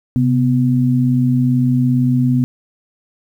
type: tone pair together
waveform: sine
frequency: 130.93 / 248.6 Hz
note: C3 / B3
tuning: +2 / +12 cents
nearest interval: major seventh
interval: 1110 cents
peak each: -14 dBFS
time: 0.16-2.44 s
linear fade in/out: 0 ms
effects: 8-bit